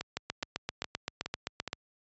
two click trains, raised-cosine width 0.2 ms, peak -18 / -15 dBFS, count 5 / 13, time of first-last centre 0.01-1.677 / 0.17-1.73 s, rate 2.4 / 7.69 Hz, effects high-pass 60 Hz 12 dB/octave + resampled to 16000 Hz

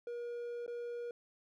triangle tone with dropouts, 477.2 Hz, A#4, 41 cents sharp, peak -37 dBFS, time 0.07-1.11 s, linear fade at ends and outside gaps 2 ms, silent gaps 0.664-0.678 s, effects none

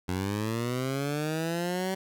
15% pulse linear sweep, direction up, 88.7 to 191.6 Hz, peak -22 dBFS, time 0.08-1.95 s, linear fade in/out 10 ms, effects none

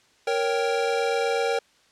square chord, G diminished, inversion first, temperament equal, 466.2 / 554.4 / 784 Hz, Bb4 / Db5 / G5, 0 / 0 / 0 cents, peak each -25 / -29 / -29 dBFS, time 0.27-1.59 s, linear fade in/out 5 ms, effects white hiss -60 dBFS RMS until 1.91 s + low-pass 6000 Hz 12 dB/octave

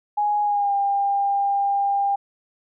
sine tone with pitch glide, 830.6 to 799.5 Hz, G#5 to G5, 0 to +34 cents, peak -18 dBFS, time 0.17-2.16 s, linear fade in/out 10 ms, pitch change -66 cents, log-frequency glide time 0.43-0.74 s, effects none

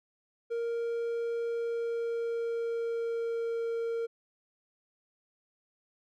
triangle tone with pitch glide, 466.2 to 461.4 Hz, A#4 to A#4, 0 to -18 cents, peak -28 dBFS, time 0.5-4.07 s, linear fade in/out 20 ms, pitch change -18 cents, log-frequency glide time 1.46-3.67 s, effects none

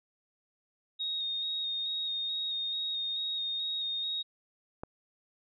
sine tone with vibrato, 3729 Hz, A#7, in tune, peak -31 dBFS, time 0.99-4.23 s, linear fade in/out 20 ms, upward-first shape square, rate 2.3 Hz, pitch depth 16 cents each way
click, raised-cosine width 1 ms, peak -24 dBFS, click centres 4.835 s
effects none

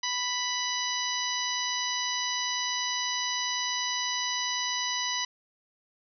harmonic tone, 989 Hz, B5, 2 cents sharp, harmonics 1 / 2 / 3 / 4 / 5 / 6, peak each -35 / -35 / -35 / -35 / -35 / -35 dBFS, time 0.03-5.25 s, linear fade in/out 5 ms, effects none

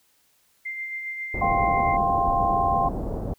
sine tone with tremolo, 2093 Hz, C7, in tune, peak -28 dBFS, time 0.65-1.97 s, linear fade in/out 10 ms, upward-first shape sine, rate 7.4 Hz, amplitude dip 35%
pink low-pass noise, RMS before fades -29 dBFS, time 1.34-3.34 s, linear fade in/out 5 ms, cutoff 730 Hz, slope 24 dB/octave
sine chord, F suspended second, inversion none, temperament equal with one note detuned, 698.5 / 784 / 1055.6 Hz, F5 / G5 / C6, 0 / 0 / +15 cents, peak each -24 dBFS, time 1.41-2.89 s, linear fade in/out 10 ms
effects white hiss -64 dBFS RMS until 3.38 s

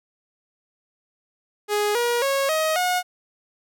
sawtooth tone with pitch steps, 415.9 / 477.7 / 548.8 / 630.4 / 724.1 Hz, G#4 / A#4 / C#5 / D#5 / F#5, +2 / +42 / -17 / +23 / -38 cents, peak -16 dBFS, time 1.68-3.03 s, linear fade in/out 50 ms, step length 270 ms, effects none

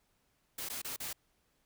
white noise with dropouts, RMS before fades -40 dBFS, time 0.58-1.13 s, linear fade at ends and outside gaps 5 ms, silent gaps 0.688-0.698 / 0.818-0.846 / 0.963-1.001 s, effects pink hiss -75 dBFS RMS until 1.65 s

